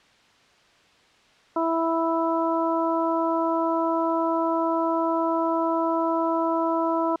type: harmonic tone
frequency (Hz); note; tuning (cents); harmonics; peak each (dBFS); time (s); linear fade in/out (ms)
329; E4; -3; 1 / 2 / 3 / 4; -25 / -26 / -26 / -31; 1.56-7.16; 5
effects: white hiss -57 dBFS RMS until 7.2 s + low-pass 4000 Hz 12 dB/octave